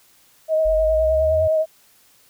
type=tone with vibrato; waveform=sine; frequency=631 Hz; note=D#5; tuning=24 cents sharp; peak=-15 dBFS; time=0.48-1.66 s; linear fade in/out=50 ms; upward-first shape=sine; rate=9.7 Hz; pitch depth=22 cents each way
type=exponential sweep; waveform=sine; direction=up; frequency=44.47 to 90.5 Hz; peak=-24 dBFS; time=0.65-1.48 s; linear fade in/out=10 ms
effects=white hiss -55 dBFS RMS until 2.29 s